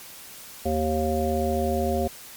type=harmonic tone; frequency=77.78 Hz; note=D#2; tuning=in tune; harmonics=1 / 3 / 5 / 7 / 9; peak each=-28 / -28 / -28 / -28 / -28 dBFS; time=0.65-2.08 s; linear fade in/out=10 ms; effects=white hiss -43 dBFS RMS until 2.36 s + MP3 96 kbps